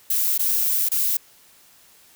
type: noise with dropouts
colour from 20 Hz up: violet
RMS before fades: -21 dBFS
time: 0.1-1.17 s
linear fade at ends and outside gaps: 5 ms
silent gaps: 0.379-0.393 / 0.888-0.915 s
effects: white hiss -53 dBFS RMS until 2.15 s